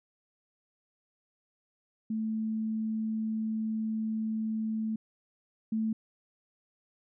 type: tone pair in turn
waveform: sine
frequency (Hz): 219.7 / 220.5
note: A3 / A3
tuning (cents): -2 / +4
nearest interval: unison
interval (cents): 6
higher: second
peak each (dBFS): -29 / -27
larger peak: second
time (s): 2.1-4.96 / 5.72-5.93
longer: first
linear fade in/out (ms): 5
effects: none